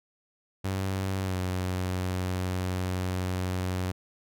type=tone with pitch glide; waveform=sawtooth; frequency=95.8 to 91.95 Hz; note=G2 to F#2; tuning=-39 to -10 cents; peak=-24 dBFS; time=0.64-3.92 s; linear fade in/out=10 ms; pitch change=-71 cents; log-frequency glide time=1.22-1.36 s; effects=none